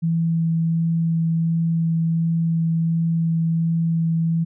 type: tone with vibrato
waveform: sine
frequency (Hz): 164.81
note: E3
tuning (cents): 0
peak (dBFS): -17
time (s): 0.02-4.45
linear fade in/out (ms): 20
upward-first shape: sine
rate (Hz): 1.4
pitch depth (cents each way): 8
effects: none